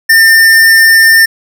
square tone, 1802 Hz, A6, 41 cents sharp, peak -3 dBFS, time 0.09-1.26 s, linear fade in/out 10 ms, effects none

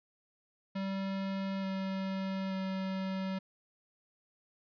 square tone with pitch steps, 193.8 / 191.8 / 190.4 Hz, G3 / G3 / F#3, -20 / -37 / +50 cents, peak -34 dBFS, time 0.75-3.39 s, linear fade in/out 10 ms, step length 880 ms, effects resampled to 11025 Hz

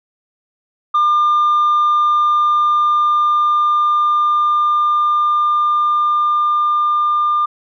sine tone with level ramp, 1200 Hz, D6, 37 cents sharp, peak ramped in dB -8 to -11 dBFS, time 0.94-7.46 s, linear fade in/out 10 ms, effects tanh soft clip ceiling -9 dBFS

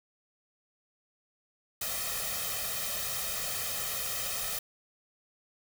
white noise with comb filter, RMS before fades -34 dBFS, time 1.81-4.59 s, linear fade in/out 5 ms, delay 1.6 ms, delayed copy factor +0.9, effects none

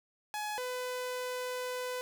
sawtooth tone pair in turn, 843 / 501.3 Hz, G#5 / B4, +26 / +26 cents, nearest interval major sixth, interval 900 cents, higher first, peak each -31 / -31 dBFS, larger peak neither, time 0.34-0.58 / 0.58-2.01 s, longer second, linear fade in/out 0 ms, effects none

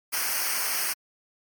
white noise with comb filter, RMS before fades -27 dBFS, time 0.12-0.94 s, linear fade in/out 20 ms, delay 0.27 ms, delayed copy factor -0.85, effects MP3 96 kbps

